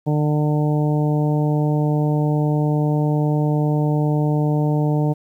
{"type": "harmonic tone", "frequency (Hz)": 149.9, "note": "D3", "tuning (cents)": 36, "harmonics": [1, 2, 3, 4, 5, 6], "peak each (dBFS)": [-17, -23, -27, -29, -31, -33], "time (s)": [0.06, 5.14], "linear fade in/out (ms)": 20, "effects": ["9-bit"]}